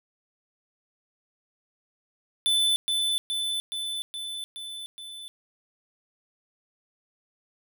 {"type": "tone with echo", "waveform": "square", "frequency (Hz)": 3511, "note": "A7", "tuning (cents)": -4, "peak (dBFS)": -21, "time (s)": [2.46, 2.76], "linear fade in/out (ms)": 0, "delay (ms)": 420, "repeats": 6, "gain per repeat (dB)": -3, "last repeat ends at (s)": 5.28, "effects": []}